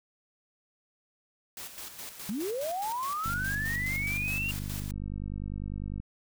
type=noise with tremolo; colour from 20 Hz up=white; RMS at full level=-41 dBFS; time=1.57-4.91 s; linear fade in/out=2 ms; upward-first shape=square; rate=4.8 Hz; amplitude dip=55%
type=linear sweep; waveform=sine; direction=up; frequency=185 to 2794 Hz; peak=-30 dBFS; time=2.29-4.51 s; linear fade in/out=0 ms
type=click train; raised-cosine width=5 ms; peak=-25 dBFS; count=138; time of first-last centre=3.26-6 s; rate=50 Hz
effects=none